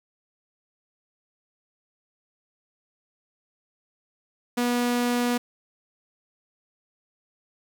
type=tone; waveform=sawtooth; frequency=242.8 Hz; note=B3; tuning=29 cents flat; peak=-18 dBFS; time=4.57-5.38 s; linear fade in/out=10 ms; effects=9-bit